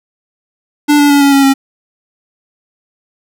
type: tone with pitch steps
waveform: square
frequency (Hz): 293.7 / 289.2 / 284.7 / 280.3 / 275.9 / 271.7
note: D4 / D4 / C#4 / C#4 / C#4 / C#4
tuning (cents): 0 / -27 / +46 / +19 / -8 / -35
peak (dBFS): -6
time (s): 0.88-1.54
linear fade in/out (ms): 20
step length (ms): 110
effects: none